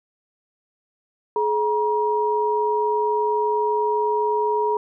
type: tone pair together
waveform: sine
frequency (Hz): 424.1 / 952.1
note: G#4 / A#5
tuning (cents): +36 / +36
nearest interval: octave + major second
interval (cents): 1400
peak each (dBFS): -21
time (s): 1.36-4.77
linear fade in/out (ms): 2
effects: none